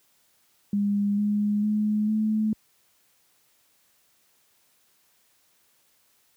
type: tone with pitch steps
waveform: sine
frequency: 203 / 207.3 / 211.6 / 216.1 Hz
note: G#3 / G#3 / G#3 / A3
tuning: -39 / -3 / +33 / -31 cents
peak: -21 dBFS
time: 0.73-2.53 s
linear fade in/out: 2 ms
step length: 450 ms
effects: white hiss -65 dBFS RMS until 6.36 s + high-pass 60 Hz 12 dB/octave